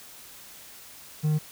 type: tone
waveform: triangle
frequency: 153 Hz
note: D#3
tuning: 29 cents flat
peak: -19 dBFS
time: 1.23-1.39 s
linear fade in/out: 20 ms
effects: white hiss -47 dBFS RMS until 1.51 s